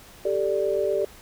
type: chord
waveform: sine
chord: G suspended second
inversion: none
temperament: equal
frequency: 392 / 440 / 587.3 Hz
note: G4 / A4 / D5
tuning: 0 / 0 / 0 cents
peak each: -25 / -27 / -25 dBFS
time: 0.25-1.05 s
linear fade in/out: 5 ms
effects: pink hiss -48 dBFS RMS until 1.21 s